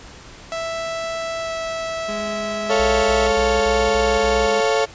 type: tone with pitch glide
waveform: sawtooth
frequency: 659.3 to 655.1 Hz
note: E5 to E5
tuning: 0 to -11 cents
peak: -20 dBFS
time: 0.52-3.27 s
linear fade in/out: 0 ms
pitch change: -11 cents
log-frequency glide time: 1.4-1.51 s
type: tone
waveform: 30% pulse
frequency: 207.7 Hz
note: G#3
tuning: in tune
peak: -26 dBFS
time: 2.08-4.61 s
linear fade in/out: 10 ms
type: chord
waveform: 35% pulse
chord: A augmented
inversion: none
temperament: equal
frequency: 440 / 554.4 / 698.5 Hz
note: A4 / C#5 / E#5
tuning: 0 / 0 / 0 cents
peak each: -17 / -19 / -21 dBFS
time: 2.69-4.86 s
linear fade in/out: 20 ms
type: tone bursts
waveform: sine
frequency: 60.2 Hz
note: B1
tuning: 44 cents flat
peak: -25 dBFS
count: 6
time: 2.79-4.47 s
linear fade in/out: 10 ms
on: 240 ms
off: 48 ms
effects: pink hiss -41 dBFS RMS until 4.94 s + resampled to 16000 Hz